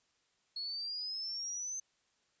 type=exponential sweep; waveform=sine; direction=up; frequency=4317 to 6250 Hz; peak=-37 dBFS; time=0.56-1.8 s; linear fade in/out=5 ms; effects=white hiss -75 dBFS RMS until 2.4 s + resampled to 16000 Hz